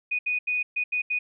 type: tone bursts at uneven times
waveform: sine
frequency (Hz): 2479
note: D#7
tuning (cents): -7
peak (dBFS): -23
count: 6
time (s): 0.11-0.19 / 0.26-0.39 / 0.47-0.63 / 0.76-0.84 / 0.92-1.02 / 1.1-1.19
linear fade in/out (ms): 10
effects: none